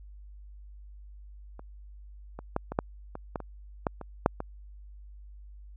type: clicks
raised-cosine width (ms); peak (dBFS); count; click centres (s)
1; -30 / -25 / -13 / -20 / -10 / -23 / -17 / -25 / -12 / -25 / -6 / -19; 12; 1.594 / 2.39 / 2.564 / 2.72 / 2.789 / 3.154 / 3.358 / 3.403 / 3.868 / 4.013 / 4.261 / 4.404
effects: added 50 Hz sine -45 dBFS peak until 5.76 s